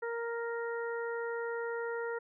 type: harmonic tone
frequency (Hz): 466.2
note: A#4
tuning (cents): 0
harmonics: 1 / 2 / 3 / 4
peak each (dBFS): -35 / -43 / -42 / -45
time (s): 0.02-2.19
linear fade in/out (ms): 10
effects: none